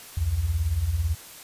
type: beating tone pair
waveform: sine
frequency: 66 / 84 Hz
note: C2 / E2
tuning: +16 / +33 cents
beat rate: 18 Hz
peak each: -28 / -23 dBFS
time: 0.17-1.15 s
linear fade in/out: 5 ms
effects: white hiss -44 dBFS RMS until 1.43 s + resampled to 32000 Hz